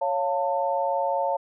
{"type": "chord", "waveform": "sine", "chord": "Db augmented", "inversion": "none", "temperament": "equal with one note detuned", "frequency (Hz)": [554.4, 698.5, 893.8], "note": ["Db5", "F5", "A5"], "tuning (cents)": [0, 0, 27], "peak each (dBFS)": [-26, -28, -26], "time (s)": [0.01, 1.37], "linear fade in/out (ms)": 10, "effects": []}